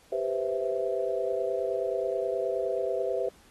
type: chord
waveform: sine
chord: C major seventh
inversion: second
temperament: equal with one note detuned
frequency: 393.4 / 493.9 / 523.3 / 659.3 Hz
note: G4 / B4 / C5 / E5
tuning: +6 / 0 / 0 / 0 cents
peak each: -32 dBFS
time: 0.12-3.29 s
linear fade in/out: 5 ms
effects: pink hiss -59 dBFS RMS until 3.5 s + AAC 32 kbps